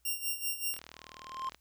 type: tone with tremolo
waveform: 5% pulse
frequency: 2778 Hz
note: F7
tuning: 10 cents flat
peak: -21 dBFS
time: 0.05-0.79 s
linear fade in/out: 5 ms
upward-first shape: sine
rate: 5.2 Hz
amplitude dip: 75%
type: click train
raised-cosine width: 0.2 ms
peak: -28 dBFS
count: 33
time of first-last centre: 0.74-1.546 s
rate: 39.7 Hz
type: tone with exponential growth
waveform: triangle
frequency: 1054 Hz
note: C6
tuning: 12 cents sharp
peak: -29 dBFS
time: 0.93-1.49 s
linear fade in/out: 2 ms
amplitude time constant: 120 ms
effects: added 60 Hz sine -70 dBFS peak until 1.6 s + white hiss -74 dBFS RMS until 1.6 s